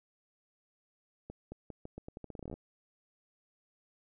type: accelerating click train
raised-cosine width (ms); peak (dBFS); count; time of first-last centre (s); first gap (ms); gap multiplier
2; -30; 18; 1.3-2.54; 220; 0.83
effects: none